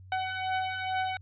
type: beating tone pair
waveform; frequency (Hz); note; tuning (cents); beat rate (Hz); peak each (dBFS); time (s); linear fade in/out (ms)
sawtooth; 750 / 752.3; F#5 / F#5; +23 / +29; 2.3; -30 / -27; 0.12-1.17; 2
effects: added 93 Hz sine -47 dBFS peak until 1.21 s + resampled to 8000 Hz